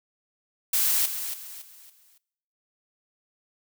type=noise with echo; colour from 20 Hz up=blue; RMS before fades=-23 dBFS; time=0.73-1.06 s; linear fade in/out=5 ms; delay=280 ms; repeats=4; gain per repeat=-9 dB; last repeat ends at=2.18 s; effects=noise-tail reverb RT60 0.8 s tail -22 dB re dry